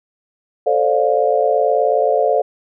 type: chord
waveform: sine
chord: D minor seventh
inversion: second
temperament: just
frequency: 440.5 / 528.6 / 587.3 / 704.8 Hz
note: A4 / C5 / D5 / F5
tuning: +2 / +18 / 0 / +16 cents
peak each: -18 dBFS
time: 0.66-2.42 s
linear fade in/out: 10 ms
effects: none